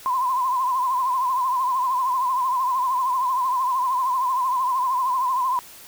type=tone with vibrato; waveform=sine; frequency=1021 Hz; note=C6; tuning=43 cents flat; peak=-19 dBFS; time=0.06-5.59 s; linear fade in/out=0 ms; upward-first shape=triangle; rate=13 Hz; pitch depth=96 cents each way; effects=white hiss -44 dBFS RMS until 5.87 s